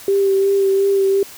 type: tone with vibrato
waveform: sine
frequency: 392 Hz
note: G4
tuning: in tune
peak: -12 dBFS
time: 0.08-1.23 s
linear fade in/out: 2 ms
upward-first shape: sine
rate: 2.8 Hz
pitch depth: 20 cents each way
effects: white hiss -38 dBFS RMS until 1.37 s